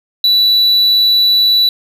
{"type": "tone", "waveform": "triangle", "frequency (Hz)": 3951, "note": "B7", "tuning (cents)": 0, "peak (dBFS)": -6, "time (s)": [0.24, 1.69], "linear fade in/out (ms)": 2, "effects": []}